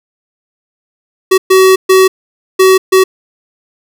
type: tone bursts at uneven times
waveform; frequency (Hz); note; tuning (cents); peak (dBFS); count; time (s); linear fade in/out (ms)
square; 377.8; F#4; +36; -4; 5; 1.31-1.38 / 1.5-1.76 / 1.89-2.08 / 2.59-2.78 / 2.92-3.04; 10
effects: none